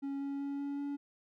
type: tone with pitch steps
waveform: triangle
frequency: 277.2 / 279 / 280.7 / 282.5 / 284.3 Hz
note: C#4 / C#4 / C#4 / C#4 / C#4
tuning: 0 / +11 / +22 / +33 / +44 cents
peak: -33 dBFS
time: 0.02-0.97 s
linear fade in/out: 20 ms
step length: 190 ms
effects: none